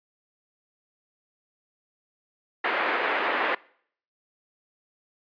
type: band-pass noise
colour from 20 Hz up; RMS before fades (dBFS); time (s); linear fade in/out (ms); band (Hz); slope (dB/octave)
white; -26; 2.64-3.55; 5; 320 to 2200; 24
effects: noise-tail reverb RT60 0.6 s tail -23 dB re dry + resampled to 11025 Hz